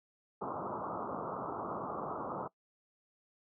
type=low-pass noise; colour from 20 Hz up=white; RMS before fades=-39 dBFS; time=0.41-2.48 s; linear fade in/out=10 ms; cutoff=1300 Hz; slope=96 dB/octave; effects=noise-tail reverb RT60 0.1 s tail -21 dB re dry + high-pass 150 Hz 12 dB/octave